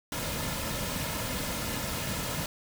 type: noise with comb filter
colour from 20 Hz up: pink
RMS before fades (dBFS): -33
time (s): 0.12-2.46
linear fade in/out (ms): 2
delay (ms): 2.6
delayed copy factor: -0.5
effects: none